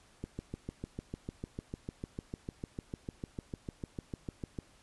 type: click train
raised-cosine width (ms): 3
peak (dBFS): -25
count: 30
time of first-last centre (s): 0.24-4.588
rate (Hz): 6.67
effects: pink hiss -63 dBFS RMS until 4.82 s + resampled to 24000 Hz